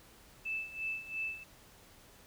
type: tone with tremolo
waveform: sine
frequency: 2633 Hz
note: E7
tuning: 3 cents flat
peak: -33 dBFS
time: 0.45-1.44 s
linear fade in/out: 10 ms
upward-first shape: sine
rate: 2.9 Hz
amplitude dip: 80%
effects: pink hiss -59 dBFS RMS until 2.26 s